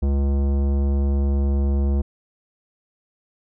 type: tone with tanh clipping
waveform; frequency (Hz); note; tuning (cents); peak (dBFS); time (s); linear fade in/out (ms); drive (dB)
sine; 69.6; C#2; +8; -19; 0.02-2.02; 10; 16
effects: none